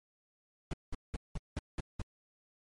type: noise bursts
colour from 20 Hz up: brown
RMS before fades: -35 dBFS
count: 7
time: 0.71-2.018 s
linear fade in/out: 2 ms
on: 24 ms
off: 190 ms
effects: MP3 48 kbps